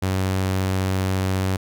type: tone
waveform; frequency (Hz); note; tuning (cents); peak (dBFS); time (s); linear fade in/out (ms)
sawtooth; 94.6; F#2; +39; -16; 0.02-1.57; 10
effects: none